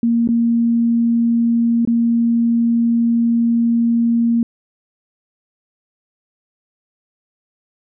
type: tone with dropouts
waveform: sine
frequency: 233.1 Hz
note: A#3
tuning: in tune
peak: -12 dBFS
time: 0.03-4.43 s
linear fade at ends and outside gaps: 2 ms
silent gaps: 0.275-0.288 / 1.851-1.874 s
effects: none